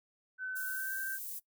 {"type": "tone with pitch glide", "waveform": "sine", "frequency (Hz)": [1517, 1562.4], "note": ["F#6", "G6"], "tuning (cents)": [43, -6], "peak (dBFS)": -36, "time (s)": [0.38, 1.19], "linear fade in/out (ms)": 50, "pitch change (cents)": 51, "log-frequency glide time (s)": [0.69, 0.93]}
{"type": "high-pass noise", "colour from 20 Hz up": "white", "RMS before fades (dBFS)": -42, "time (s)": [0.55, 1.4], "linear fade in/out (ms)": 20, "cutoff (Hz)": 11000, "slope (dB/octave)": 12}
{"effects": ["noise-tail reverb RT60 0.1 s tail -20 dB re dry"]}